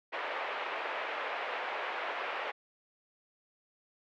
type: band-pass noise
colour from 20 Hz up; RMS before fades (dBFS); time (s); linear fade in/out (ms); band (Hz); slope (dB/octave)
pink; -37; 0.12-2.52; 20; 510 to 2700; 24
effects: none